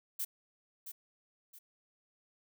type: noise with echo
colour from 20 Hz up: violet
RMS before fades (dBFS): -36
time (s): 0.19-0.25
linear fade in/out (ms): 10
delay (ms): 670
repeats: 2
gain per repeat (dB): -9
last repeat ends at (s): 1.59
effects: none